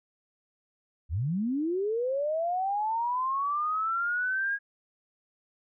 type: linear sweep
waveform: sine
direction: up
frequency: 65.8 to 1647 Hz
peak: -26 dBFS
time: 1.09-4.59 s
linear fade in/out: 50 ms
effects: none